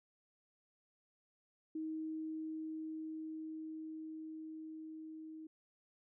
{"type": "tone with level ramp", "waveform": "sine", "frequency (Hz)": 315.7, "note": "D#4", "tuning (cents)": 25, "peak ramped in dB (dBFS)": [-38, -47], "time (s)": [1.75, 5.47], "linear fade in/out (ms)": 5, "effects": []}